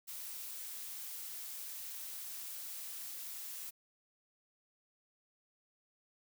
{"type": "noise", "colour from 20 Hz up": "blue", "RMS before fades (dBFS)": -45, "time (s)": [0.07, 3.71], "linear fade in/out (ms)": 20, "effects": []}